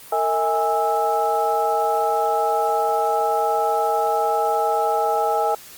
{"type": "tone cluster", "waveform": "sine", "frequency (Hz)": [455.1, 644, 823, 1314], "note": ["A#4", "E5", "G#5", "E6"], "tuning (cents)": [-42, -41, -16, -6], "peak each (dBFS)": [-24, -24, -20, -27], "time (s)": [0.12, 5.55], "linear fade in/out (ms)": 5, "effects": ["white hiss -42 dBFS RMS until 5.77 s", "Opus 24 kbps"]}